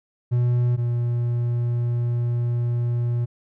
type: tone pair in turn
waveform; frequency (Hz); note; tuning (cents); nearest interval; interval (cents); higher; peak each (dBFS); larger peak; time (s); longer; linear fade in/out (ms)
triangle; 121.8 / 119.71; B2 / A#2; -24 / +46; unison; 30; first; -15 / -18; first; 0.31-0.77 / 0.77-3.26; second; 20
effects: none